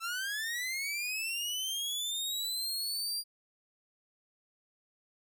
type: linear sweep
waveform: sawtooth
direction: up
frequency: 1317 to 4800 Hz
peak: -30 dBFS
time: 0-3.24 s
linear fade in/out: 50 ms
effects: none